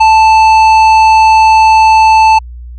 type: tone with tanh clipping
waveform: sine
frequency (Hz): 880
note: A5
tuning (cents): 0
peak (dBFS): -4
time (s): 0-2.39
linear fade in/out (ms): 10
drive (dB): 11
effects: added 60 Hz sine -24 dBFS peak until 2.78 s